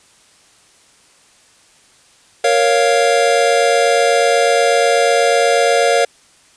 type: chord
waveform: square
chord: Bb minor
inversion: none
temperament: equal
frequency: 466.2 / 554.4 / 698.5 Hz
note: Bb4 / Db5 / F5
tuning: 0 / 0 / 0 cents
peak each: -16 dBFS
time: 2.44-6.05 s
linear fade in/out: 5 ms
effects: white hiss -50 dBFS RMS until 6.56 s + resampled to 22050 Hz